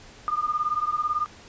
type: beating tone pair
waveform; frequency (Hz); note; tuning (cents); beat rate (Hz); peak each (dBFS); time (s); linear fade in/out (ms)
sine; 1206 / 1224; D6 / D#6; +46 / -29; 18; -26; 0.28-1.26; 0
effects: pink hiss -48 dBFS RMS until 1.48 s + resampled to 16000 Hz